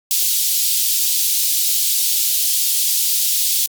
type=high-pass noise; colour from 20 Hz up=white; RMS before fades=-17 dBFS; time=0.11-3.66 s; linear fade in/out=0 ms; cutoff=3300 Hz; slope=24 dB/octave; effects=Opus 48 kbps